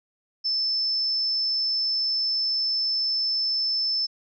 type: tone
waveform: sine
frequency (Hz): 5274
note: E8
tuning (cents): 0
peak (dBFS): -22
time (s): 0.44-4.07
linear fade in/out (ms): 20
effects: none